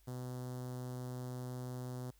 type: tone with notch filter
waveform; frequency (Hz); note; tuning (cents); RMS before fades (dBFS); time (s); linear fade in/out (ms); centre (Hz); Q
sawtooth; 125.8; B2; +32; -43; 0.07-2.11; 10; 2400; 0.5
effects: added 50 Hz sine -65 dBFS peak until 2.19 s + white hiss -72 dBFS RMS until 2.19 s